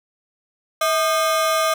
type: ring-modulated tone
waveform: 40% pulse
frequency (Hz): 932.3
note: A#5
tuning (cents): 0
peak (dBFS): -13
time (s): 0.81-1.74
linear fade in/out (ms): 5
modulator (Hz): 288
effects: none